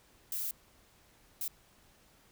violet noise bursts at uneven times, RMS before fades -36 dBFS, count 2, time 0.32-0.51 / 1.41-1.48 s, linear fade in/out 2 ms, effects pink hiss -64 dBFS RMS until 2.31 s

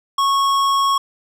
sine tone with tanh clipping, 1101 Hz, C#6, 12 cents flat, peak -16 dBFS, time 0.18-0.98 s, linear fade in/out 5 ms, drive 16 dB, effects none

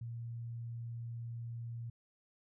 sine tone, 117 Hz, A#2, 7 cents sharp, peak -40 dBFS, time 0.01-1.9 s, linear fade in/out 5 ms, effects none

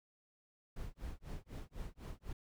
brown noise with tremolo, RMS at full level -43 dBFS, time 0.76-2.33 s, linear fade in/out 5 ms, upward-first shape sine, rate 4 Hz, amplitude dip 100%, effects none

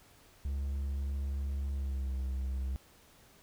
triangle tone with pitch glide, 69.2 to 65.62 Hz, C#2 to C2, -2 to +6 cents, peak -30 dBFS, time 0.45-2.76 s, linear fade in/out 0 ms, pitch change -92 cents, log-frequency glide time 1.71-2.15 s, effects pink hiss -61 dBFS RMS until 3.42 s

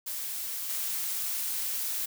blue noise with level steps, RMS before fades -35 / -32 dBFS, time 0.06-2.06 s, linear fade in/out 10 ms, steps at 0.69 s, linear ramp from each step 2 ms, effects none

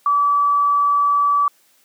sine tone, 1151 Hz, D6, 35 cents flat, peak -13 dBFS, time 0.06-1.48 s, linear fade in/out 2 ms, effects white hiss -57 dBFS RMS until 1.84 s + high-pass 200 Hz 12 dB/octave

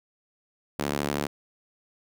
sawtooth tone with high-pass filter, 72.4 Hz, D2, 24 cents flat, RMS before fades -29 dBFS, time 0.79-1.27 s, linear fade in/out 5 ms, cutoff 230 Hz, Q 0.81, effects none

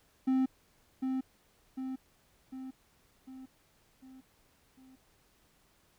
triangle tone with echo, 261.6 Hz, C4, in tune, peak -23 dBFS, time 0.27-0.46 s, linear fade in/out 10 ms, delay 750 ms, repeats 6, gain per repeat -5 dB, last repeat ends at 4.96 s, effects pink hiss -68 dBFS RMS until 5.98 s

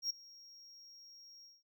triangle tone with ADSR envelope, 5588 Hz, F8, in tune, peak -30 dBFS, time 0.02-1.63 s, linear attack 81 ms, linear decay 9 ms, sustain -23 dB, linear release 190 ms, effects none

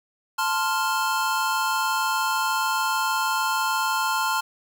square chord, F major, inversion first, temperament equal, 880 / 1046.5 / 1396.9 Hz, A5 / C6 / F6, 0 / 0 / 0 cents, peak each -27 dBFS, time 0.38-4.41 s, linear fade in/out 10 ms, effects 9-bit

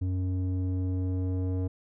square tone with low-pass filter sweep, 92.4 Hz, F#2, 2 cents flat, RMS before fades -29 dBFS, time 0.01-1.68 s, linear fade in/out 10 ms, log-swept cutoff 230 to 450 Hz, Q 1.3, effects none

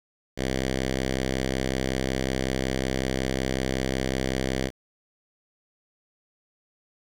5% pulse tone with notch filter, 65.41 Hz, C2, in tune, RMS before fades -27 dBFS, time 0.36-4.71 s, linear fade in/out 50 ms, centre 890 Hz, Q 1.4, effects low-pass 8000 Hz 12 dB/octave + 8-bit

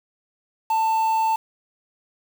triangle tone with quantisation, 890 Hz, A5, 20 cents sharp, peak -16 dBFS, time 0.7-1.36 s, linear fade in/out 5 ms, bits 6, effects none

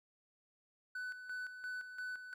triangle tone with tremolo, 1498 Hz, F#6, 21 cents sharp, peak -38 dBFS, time 0.95-2.34 s, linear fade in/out 5 ms, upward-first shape square, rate 2.9 Hz, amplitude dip 60%, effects none

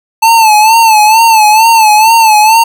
square tone with vibrato, 880 Hz, A5, in tune, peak -3 dBFS, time 0.22-2.64 s, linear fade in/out 10 ms, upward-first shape sine, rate 2.2 Hz, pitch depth 76 cents each way, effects none

